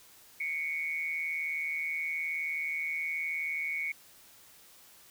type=tone with amplitude modulation; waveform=sine; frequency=2217 Hz; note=C#7; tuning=in tune; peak=-28 dBFS; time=0.4-3.92 s; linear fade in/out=5 ms; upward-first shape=sine; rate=159 Hz; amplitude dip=65%; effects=white hiss -57 dBFS RMS until 5.1 s